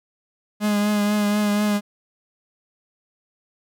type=tone with vibrato; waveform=45% pulse; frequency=207.7 Hz; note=G#3; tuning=in tune; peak=-18 dBFS; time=0.6-1.81 s; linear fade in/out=50 ms; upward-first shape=triangle; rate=4.1 Hz; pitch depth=28 cents each way; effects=none

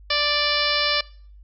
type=harmonic tone; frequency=587.3 Hz; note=D5; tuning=in tune; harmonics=1 / 2 / 3 / 4 / 5 / 6 / 7 / 8 / 9; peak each=-28 / -28 / -28 / -28 / -28 / -28 / -28 / -28 / -28 dBFS; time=0.1-1.01 s; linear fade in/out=5 ms; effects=noise-tail reverb RT60 0.5 s tail -22 dB re dry + added 50 Hz sine -43 dBFS peak until 1.43 s

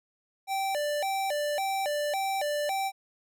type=tone with vibrato; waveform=square; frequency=677 Hz; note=E5; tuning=46 cents sharp; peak=-28 dBFS; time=0.47-2.92 s; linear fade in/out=50 ms; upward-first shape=square; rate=1.8 Hz; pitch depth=240 cents each way; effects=none

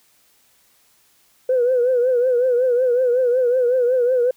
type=tone with vibrato; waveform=sine; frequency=498.1 Hz; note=B4; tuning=15 cents sharp; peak=-13 dBFS; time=1.49-4.31 s; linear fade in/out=5 ms; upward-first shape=triangle; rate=5.4 Hz; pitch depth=95 cents each way; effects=tanh soft clip ceiling -10 dBFS + white hiss -58 dBFS RMS until 4.36 s

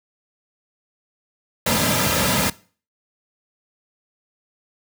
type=noise with comb filter; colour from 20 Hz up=pink; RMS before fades=-19 dBFS; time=1.66-2.5 s; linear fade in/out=5 ms; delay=2.7 ms; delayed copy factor=-0.6; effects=noise-tail reverb RT60 0.4 s tail -20 dB re dry + high-pass 100 Hz 12 dB/octave

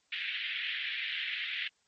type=band-pass noise; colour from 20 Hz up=pink; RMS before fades=-36 dBFS; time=0.12-1.68 s; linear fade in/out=5 ms; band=1800 to 3500 Hz; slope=48 dB/octave; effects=white hiss -72 dBFS RMS until 1.87 s + MP3 32 kbps

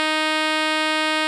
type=tone with low-pass filter; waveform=5% pulse; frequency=311.1 Hz; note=D#4; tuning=in tune; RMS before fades=-21 dBFS; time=0-1.27 s; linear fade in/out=0 ms; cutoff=6400 Hz; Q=0.63; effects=none

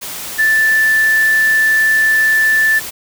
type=tone in noise; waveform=sine; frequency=1759 Hz; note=A6; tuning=1 cent flat; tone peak=-9 dBFS; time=0.38-2.8 s; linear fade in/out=20 ms; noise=white; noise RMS=-26 dBFS; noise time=0.01-2.91 s; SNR=+14 dB; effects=none

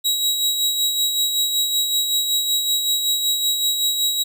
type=tone with tremolo; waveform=sawtooth; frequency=3850 Hz; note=B7; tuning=45 cents flat; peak=-13 dBFS; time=0.04-4.24 s; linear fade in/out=20 ms; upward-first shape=sine; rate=5.3 Hz; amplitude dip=45%; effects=none

